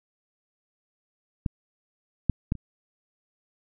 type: clicks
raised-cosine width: 5 ms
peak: -13 / -8 / -12 / -27 dBFS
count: 4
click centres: 1.462 / 2.297 / 2.521 / 2.553 s
effects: none